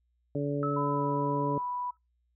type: harmonic tone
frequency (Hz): 143.5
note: D3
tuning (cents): -40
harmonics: 1 / 2 / 3 / 4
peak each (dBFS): -32 / -32 / -34 / -36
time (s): 0.35-1.58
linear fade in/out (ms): 2
type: tone with exponential decay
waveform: sine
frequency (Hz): 1300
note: E6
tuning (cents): -24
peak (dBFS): -30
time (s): 0.63-1.97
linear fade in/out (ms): 1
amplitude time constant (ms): 290
type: tone with pitch glide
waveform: sine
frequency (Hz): 1003 to 985.8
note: B5 to B5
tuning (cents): +26 to -3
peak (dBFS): -31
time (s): 0.76-1.91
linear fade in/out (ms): 10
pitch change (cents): -29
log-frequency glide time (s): 0.91-1.04
effects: noise-tail reverb RT60 0.2 s tail -24 dB re dry + added 60 Hz sine -70 dBFS peak until 2.35 s